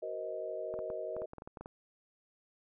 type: chord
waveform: sine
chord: C half-diminished seventh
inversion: second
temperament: just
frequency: 376.7 / 470.9 / 523.3 / 627.9 Hz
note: Gb4 / Bb4 / C5 / Eb5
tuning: +31 / +18 / 0 / +16 cents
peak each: -45 / -42 / -45 / -39 dBFS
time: 0.02-1.26 s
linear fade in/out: 10 ms
type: clicks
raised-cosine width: 1 ms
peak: -31 dBFS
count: 12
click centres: 0.74 / 0.79 / 0.902 / 1.166 / 1.219 / 1.334 / 1.383 / 1.421 / 1.475 / 1.572 / 1.61 / 1.659 s
effects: none